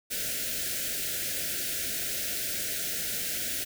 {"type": "band-stop noise", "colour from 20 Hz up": "white", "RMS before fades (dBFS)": -32, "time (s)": [0.1, 3.65], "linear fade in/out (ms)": 20, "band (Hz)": [700, 1400], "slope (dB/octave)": 96, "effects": []}